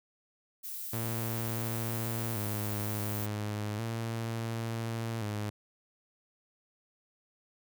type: noise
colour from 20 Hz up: violet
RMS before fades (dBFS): -40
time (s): 0.63-3.27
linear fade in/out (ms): 20
type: tone with vibrato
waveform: sawtooth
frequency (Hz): 109.6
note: A2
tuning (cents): -6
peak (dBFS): -29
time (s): 0.93-5.5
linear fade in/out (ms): 5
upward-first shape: square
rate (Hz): 0.35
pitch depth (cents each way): 71
effects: none